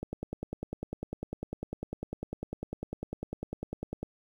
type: click train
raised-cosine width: 2 ms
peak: -22 dBFS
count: 41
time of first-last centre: 0.03-4.03 s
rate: 10 Hz
effects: 9-bit